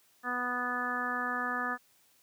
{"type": "harmonic tone", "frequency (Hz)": 246.9, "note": "B3", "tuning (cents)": 0, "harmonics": [1, 2, 3, 4, 5, 6, 7], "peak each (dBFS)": [-40, -44, -40, -42, -35, -40, -35], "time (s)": [0.23, 1.78], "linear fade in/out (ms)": 50, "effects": ["white hiss -66 dBFS RMS until 2.22 s", "high-pass 80 Hz 12 dB/octave"]}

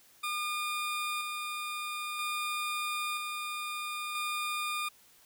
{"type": "tone with tremolo", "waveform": "20% pulse", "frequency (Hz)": 1212, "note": "D#6", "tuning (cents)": -46, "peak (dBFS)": -27, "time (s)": [0.23, 4.89], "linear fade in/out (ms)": 10, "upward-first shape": "square", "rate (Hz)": 0.51, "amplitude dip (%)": 30, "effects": ["white hiss -61 dBFS RMS until 5.25 s"]}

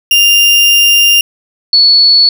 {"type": "tone pair in turn", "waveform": ["35% pulse", "sine"], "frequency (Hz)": [2799, 4419], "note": ["F7", "C#8"], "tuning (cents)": [3, -6], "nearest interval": "minor sixth", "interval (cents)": 791, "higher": "second", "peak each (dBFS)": -3, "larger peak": "neither", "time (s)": [[0.11, 1.21], [1.73, 2.29]], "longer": "first", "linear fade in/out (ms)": 2, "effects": []}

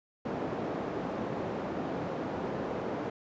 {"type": "band-pass noise", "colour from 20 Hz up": "white", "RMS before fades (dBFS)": -35, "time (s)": [0.25, 3.1], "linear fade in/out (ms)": 5, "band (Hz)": [140, 560], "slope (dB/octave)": 12, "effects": ["resampled to 16000 Hz"]}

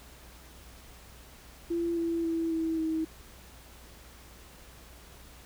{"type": "tone with pitch steps", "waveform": "sine", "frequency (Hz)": [339.3, 334.2, 329.3, 324.4, 319.5], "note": ["F4", "E4", "E4", "E4", "D#4"], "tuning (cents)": [-50, 24, -2, -28, 46], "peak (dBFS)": -27, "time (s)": [1.7, 3.05], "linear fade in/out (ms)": 10, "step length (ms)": 270, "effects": ["added 60 Hz sine -53 dBFS peak until 5.45 s", "pink hiss -53 dBFS RMS until 5.45 s"]}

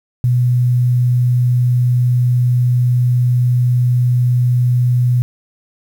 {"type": "tone", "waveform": "sine", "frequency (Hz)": 123.47, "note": "B2", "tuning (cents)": 0, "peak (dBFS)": -10, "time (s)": [0.24, 5.22], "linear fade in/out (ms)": 0, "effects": ["7-bit"]}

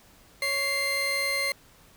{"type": "tone pair together", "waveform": "30% pulse", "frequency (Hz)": [555, 2093], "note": ["C#5", "C7"], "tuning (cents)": [2, 0], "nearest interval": "octave + major seventh", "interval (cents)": 2298, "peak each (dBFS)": [-30, -23], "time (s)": [0.42, 1.52], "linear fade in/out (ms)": 2, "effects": ["pink hiss -56 dBFS RMS until 1.96 s"]}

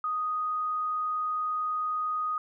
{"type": "tone", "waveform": "sine", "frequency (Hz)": 1244.5, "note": "D#6", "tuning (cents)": 0, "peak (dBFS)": -27, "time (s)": [0.04, 2.38], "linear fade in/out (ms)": 2, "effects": []}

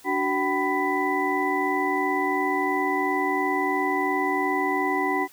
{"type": "tone cluster", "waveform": "sine", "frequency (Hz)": [293.4, 376.3, 766, 996, 1987], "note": ["D4", "F#4", "G5", "B5", "B6"], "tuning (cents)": [-2, 29, -40, 14, 10], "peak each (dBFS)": -28, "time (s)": [0.04, 5.28], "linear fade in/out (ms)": 50, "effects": ["white hiss -52 dBFS RMS until 5.32 s"]}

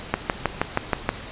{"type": "click train", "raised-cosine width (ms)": 0.5, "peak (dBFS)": -4, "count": 7, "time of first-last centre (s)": [0.14, 1.091], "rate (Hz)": 6.31, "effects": ["pink hiss -37 dBFS RMS until 1.31 s", "resampled to 8000 Hz"]}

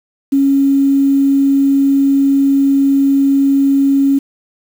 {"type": "tone with quantisation", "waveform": "sine", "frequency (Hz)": 275.8, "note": "C#4", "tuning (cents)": -9, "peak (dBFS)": -8, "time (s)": [0.32, 4.19], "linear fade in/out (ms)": 10, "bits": 6, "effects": []}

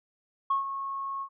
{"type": "tone with ADSR envelope", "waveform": "sine", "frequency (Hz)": 1094, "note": "C#6", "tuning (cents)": -23, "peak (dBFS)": -21, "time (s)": [0.5, 1.29], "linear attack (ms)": 7, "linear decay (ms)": 130, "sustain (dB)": -10, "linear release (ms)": 74, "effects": ["tanh soft clip ceiling -17 dBFS"]}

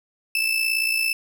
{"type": "tone with amplitude modulation", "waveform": "35% pulse", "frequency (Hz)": 2637, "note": "E7", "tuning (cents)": 0, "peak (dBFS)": -16, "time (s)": [0.35, 1.13], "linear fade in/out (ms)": 2, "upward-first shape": "sine", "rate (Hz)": 57.8, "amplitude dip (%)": 60, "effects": []}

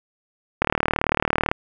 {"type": "click train", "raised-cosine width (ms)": 0.5, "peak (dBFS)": -3, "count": 35, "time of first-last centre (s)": [0.62, 1.515], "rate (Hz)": 38, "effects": []}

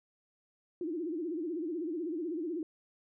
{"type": "tone with vibrato", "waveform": "sine", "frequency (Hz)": 329.7, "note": "E4", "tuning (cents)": 0, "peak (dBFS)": -33, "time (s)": [0.81, 2.63], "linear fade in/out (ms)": 2, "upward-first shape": "sine", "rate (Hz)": 16, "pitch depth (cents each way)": 160, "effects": []}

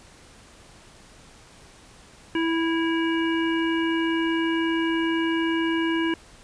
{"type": "harmonic tone with a mistuned harmonic", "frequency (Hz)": 328.7, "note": "E4", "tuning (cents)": -5, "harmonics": [1, 3, 5, 7, 9], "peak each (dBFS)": [-22, -32, -31, -35, -34], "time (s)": [2.35, 6.14], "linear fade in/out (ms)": 2, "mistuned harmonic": 9, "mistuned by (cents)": -52, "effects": ["pink hiss -50 dBFS RMS until 6.43 s", "resampled to 22050 Hz"]}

